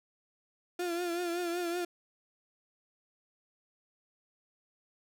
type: tone with vibrato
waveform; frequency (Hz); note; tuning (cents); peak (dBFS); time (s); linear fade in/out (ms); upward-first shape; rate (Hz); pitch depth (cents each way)
35% pulse; 347.5; F4; -9; -30; 0.79-1.85; 5; triangle; 5.3; 63
effects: none

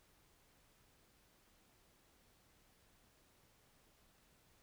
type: silence
effects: pink hiss -71 dBFS RMS until 4.62 s

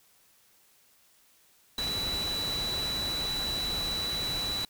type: tone in noise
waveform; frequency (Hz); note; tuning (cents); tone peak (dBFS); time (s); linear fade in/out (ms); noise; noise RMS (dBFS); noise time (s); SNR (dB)
sine; 3951; B7; 0; -30; 1.78-4.65; 2; pink; -37; 1.78-4.65; +4
effects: white hiss -63 dBFS RMS until 4.69 s

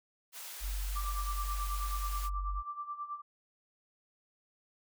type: high-pass noise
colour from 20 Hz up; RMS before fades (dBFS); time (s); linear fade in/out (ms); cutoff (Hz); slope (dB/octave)
white; -45; 0.32-2.3; 50; 670; 12
type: tone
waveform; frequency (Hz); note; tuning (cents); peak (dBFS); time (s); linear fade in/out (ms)
sine; 47.38; F#1; +42; -33; 0.6-2.63; 50
type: tone with tremolo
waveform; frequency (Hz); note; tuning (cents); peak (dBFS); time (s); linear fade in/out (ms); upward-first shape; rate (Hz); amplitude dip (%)
sine; 1174.7; D6; 0; -35; 0.95-3.22; 20; sine; 9.3; 75
effects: none

